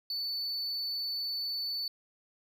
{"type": "tone", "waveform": "triangle", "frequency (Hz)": 4488, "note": "C#8", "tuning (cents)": 21, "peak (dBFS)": -31, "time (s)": [0.1, 1.88], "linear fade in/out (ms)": 2, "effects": []}